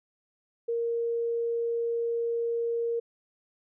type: tone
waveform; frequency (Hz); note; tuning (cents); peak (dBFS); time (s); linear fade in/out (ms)
sine; 466.2; A#4; 0; -26; 0.68-3; 10
effects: none